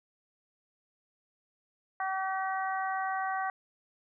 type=harmonic tone; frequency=381.8 Hz; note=G4; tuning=46 cents flat; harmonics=2 / 3 / 4 / 5; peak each=-32 / -36 / -38 / -40 dBFS; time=2-3.5 s; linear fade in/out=2 ms; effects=none